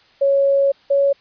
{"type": "tone pair in turn", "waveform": "sine", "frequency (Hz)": [554, 558.2], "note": ["C#5", "C#5"], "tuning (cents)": [-1, 12], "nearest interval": "unison", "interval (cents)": 13, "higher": "second", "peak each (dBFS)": -12, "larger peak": "neither", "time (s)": [[0.21, 0.72], [0.9, 1.13]], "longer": "first", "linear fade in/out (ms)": 10, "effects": ["white hiss -53 dBFS RMS until 1.2 s", "resampled to 11025 Hz"]}